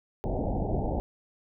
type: low-pass noise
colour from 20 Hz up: pink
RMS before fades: -29 dBFS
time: 0.24-1 s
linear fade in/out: 0 ms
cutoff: 850 Hz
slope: 96 dB/octave
effects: none